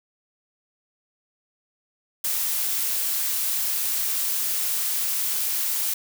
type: noise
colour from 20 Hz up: blue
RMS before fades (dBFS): -25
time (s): 2.24-5.94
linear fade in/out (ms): 5
effects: none